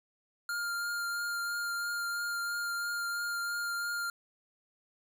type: tone with vibrato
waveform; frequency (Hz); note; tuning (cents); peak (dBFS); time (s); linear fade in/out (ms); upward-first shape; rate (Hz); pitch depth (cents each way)
square; 1403; F6; +8; -33; 0.49-4.1; 2; triangle; 3; 14
effects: none